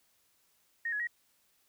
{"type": "tone with pitch steps", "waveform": "sine", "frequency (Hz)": [1855, 1685, 1898], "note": ["A#6", "G#6", "A#6"], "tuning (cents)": [-9, 25, 31], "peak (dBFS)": -31, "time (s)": [0.85, 1.072], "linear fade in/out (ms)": 5, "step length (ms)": 74, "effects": ["white hiss -71 dBFS RMS until 1.68 s"]}